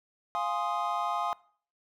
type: chord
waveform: triangle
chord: F minor seventh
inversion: none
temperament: equal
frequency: 698.5 / 830.6 / 1046.5 / 1244.5 Hz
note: F5 / Ab5 / C6 / Eb6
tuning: 0 / 0 / 0 / 0 cents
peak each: -32 dBFS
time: 0.35-1.33 s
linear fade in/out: 0 ms
effects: noise-tail reverb RT60 0.5 s tail -22 dB re dry